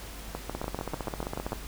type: two click trains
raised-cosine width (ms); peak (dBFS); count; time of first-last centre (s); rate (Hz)
1; -18 / -18; 9 / 16; 0.35-1.521 / 0.55-1.53; 6.83 / 15.3
effects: added 50 Hz sine -42 dBFS peak until 1.67 s + pink hiss -44 dBFS RMS until 1.67 s